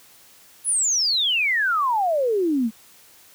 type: exponential sweep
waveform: sine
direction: down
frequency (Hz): 10790 to 211.7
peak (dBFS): -18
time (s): 0.64-2.71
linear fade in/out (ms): 50
effects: white hiss -51 dBFS RMS until 3.34 s + high-pass 60 Hz 12 dB/octave